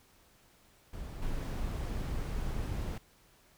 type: noise with level steps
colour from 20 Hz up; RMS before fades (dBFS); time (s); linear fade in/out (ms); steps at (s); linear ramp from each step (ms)
brown; -41 / -35; 0.93-2.98; 5; 1.22; 5
effects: pink hiss -64 dBFS RMS until 3.57 s

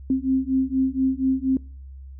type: beating tone pair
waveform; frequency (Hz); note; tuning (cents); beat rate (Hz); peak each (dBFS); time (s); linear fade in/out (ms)
sine; 261.6 / 265.8; C4 / C4; 0 / +27; 4.2; -22; 0.1-1.57; 2
effects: noise-tail reverb RT60 0.4 s tail -23 dB re dry + added 67 Hz sine -37 dBFS peak until 2.19 s

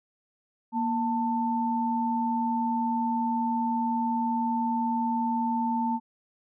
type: tone pair together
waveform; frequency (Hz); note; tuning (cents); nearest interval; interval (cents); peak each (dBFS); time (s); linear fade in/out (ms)
sine; 235.5 / 890; A#3 / A5; +18 / +20; octave + major seventh; 2302; -27; 0.72-6; 50
effects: none

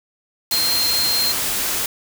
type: tone in noise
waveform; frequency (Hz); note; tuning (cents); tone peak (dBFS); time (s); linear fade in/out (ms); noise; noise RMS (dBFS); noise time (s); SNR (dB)
sine; 4186; C8; 0; -18; 0.52-1.32; 2; white; -22; 0.51-1.86; +1
effects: none

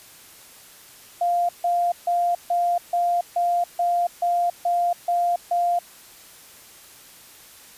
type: tone bursts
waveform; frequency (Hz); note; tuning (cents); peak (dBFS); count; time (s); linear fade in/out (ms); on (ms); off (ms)
sine; 698.5; F5; 0; -18; 11; 1.21-5.79; 5; 280; 150
effects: white hiss -47 dBFS RMS until 7.77 s + resampled to 32000 Hz

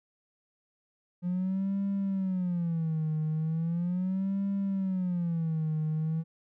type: tone with vibrato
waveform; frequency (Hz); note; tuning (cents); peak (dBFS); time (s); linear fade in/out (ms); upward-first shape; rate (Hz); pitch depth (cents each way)
triangle; 175.3; F3; +7; -24; 1.22-6.24; 50; sine; 0.38; 210
effects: tanh soft clip ceiling -23 dBFS

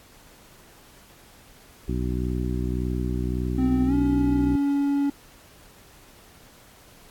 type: harmonic tone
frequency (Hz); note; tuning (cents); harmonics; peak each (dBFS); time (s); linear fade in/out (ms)
61.74; B1; 0; 1 / 2 / 3 / 4 / 5 / 6; -27 / -30 / -32 / -33 / -34 / -35; 1.88-4.56; 5
type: tone with pitch glide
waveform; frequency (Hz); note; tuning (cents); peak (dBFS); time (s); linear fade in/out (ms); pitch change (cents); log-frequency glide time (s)
triangle; 258.8 to 282.2; C4 to C#4; -19 to +31; -18; 3.58-5.1; 5; +150; 3.86-3.94
effects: pink hiss -52 dBFS RMS until 7.1 s + AAC 64 kbps

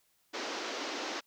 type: band-pass noise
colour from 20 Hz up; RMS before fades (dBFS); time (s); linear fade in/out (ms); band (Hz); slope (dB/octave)
pink; -38; 0.33-1.21; 20; 260 to 6300; 48
effects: white hiss -72 dBFS RMS until 1.26 s

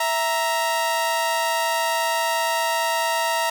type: tone pair together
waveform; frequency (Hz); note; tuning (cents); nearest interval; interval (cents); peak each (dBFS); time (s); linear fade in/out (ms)
sawtooth; 659.3 / 934.6; E5 / A#5; 0 / +4; tritone; 604; -21 / -18; 0-3.5; 5
effects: none

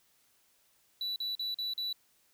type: tone bursts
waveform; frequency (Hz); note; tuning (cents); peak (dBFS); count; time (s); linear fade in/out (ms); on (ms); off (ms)
triangle; 3951; B7; 0; -31; 5; 1.01-1.928; 2; 150; 42
effects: white hiss -69 dBFS RMS until 2.33 s

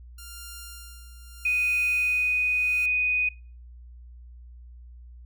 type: tone with tremolo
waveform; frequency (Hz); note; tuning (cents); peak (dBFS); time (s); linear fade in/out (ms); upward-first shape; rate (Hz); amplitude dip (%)
5% pulse; 1396.9; F6; 0; -28; 0.18-2.86; 5; sine; 0.77; 75
type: tone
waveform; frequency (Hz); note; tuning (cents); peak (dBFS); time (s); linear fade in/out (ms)
sine; 2489; D#7; 0; -21; 1.45-3.29; 5
effects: noise-tail reverb RT60 0.4 s tail -23 dB re dry + added 60 Hz sine -43 dBFS peak until 5.25 s

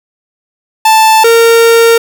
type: tone pair in turn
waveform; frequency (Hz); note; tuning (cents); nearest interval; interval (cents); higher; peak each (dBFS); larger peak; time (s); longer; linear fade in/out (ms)
45% pulse; 880 / 460.8; A5 / A#4; 0 / -20; major seventh; 1120; first; -3; neither; 0.85-1.24 / 1.24-1.98; second; 5
effects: none

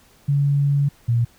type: tone pair in turn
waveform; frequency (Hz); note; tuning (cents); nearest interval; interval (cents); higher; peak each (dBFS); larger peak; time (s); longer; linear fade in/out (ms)
sine; 141.9 / 117.95; C#3 / A#2; +41 / +21; minor third; 320; first; -15; neither; 0.28-0.89 / 1.08-1.25; first; 10
effects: pink hiss -54 dBFS RMS until 1.38 s

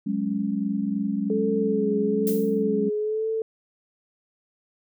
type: chord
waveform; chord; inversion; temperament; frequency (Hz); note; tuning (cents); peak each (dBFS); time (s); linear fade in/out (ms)
sine; F# suspended second; none; just; 185 / 208.1 / 277.5; F#3 / G#3 / C#4; 0 / +4 / +2; -30 / -25 / -29; 0.06-2.9; 10
type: tone with vibrato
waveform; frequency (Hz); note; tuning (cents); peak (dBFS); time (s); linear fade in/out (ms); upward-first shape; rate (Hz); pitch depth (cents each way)
sine; 432.1; A4; -31; -23; 1.3-3.42; 2; sine; 1.1; 47
type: noise with exponential decay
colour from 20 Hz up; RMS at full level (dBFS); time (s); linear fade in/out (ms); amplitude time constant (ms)
violet; -29; 2.27-2.63; 1; 77
effects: none

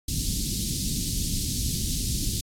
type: band-stop noise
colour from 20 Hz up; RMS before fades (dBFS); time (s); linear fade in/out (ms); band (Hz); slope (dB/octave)
pink; -27; 0.08-2.41; 5; 250 to 4000; 24
effects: low-pass 12000 Hz 12 dB/octave + AAC 64 kbps

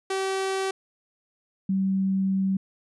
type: tone pair in turn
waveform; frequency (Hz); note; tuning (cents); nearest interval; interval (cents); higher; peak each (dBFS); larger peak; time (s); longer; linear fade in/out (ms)
sawtooth / sine; 384.3 / 192.15; G4 / G3; -34 / -34; octave; 1200; first; -21; neither; 0.1-0.71 / 1.69-2.57; second; 5
effects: resampled to 24000 Hz

